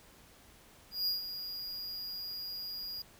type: tone with ADSR envelope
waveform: square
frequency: 4857 Hz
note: D#8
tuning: 43 cents flat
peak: -29 dBFS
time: 0.91-3.02 s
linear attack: 160 ms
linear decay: 140 ms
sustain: -10 dB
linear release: 3 ms
effects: pink hiss -59 dBFS RMS until 3.19 s